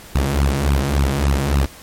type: tone with flanger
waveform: sawtooth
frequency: 69.3 Hz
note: C#2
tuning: in tune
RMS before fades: -17 dBFS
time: 0.15-1.66 s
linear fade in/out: 5 ms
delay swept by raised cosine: 0.73 to 6.53 ms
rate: 3.5 Hz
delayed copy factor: +0.85
effects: pink hiss -40 dBFS RMS until 1.82 s + MP3 64 kbps